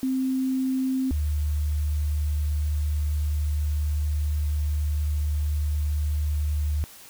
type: tone pair in turn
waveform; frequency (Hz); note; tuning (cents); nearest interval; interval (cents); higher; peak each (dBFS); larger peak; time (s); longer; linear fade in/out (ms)
sine; 261.6 / 74.65; C4 / D2; 0 / +29; octave + minor seventh; 2171; first; -22; neither; 0.03-1.11 / 1.11-6.84; second; 0
effects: white hiss -47 dBFS RMS until 7.09 s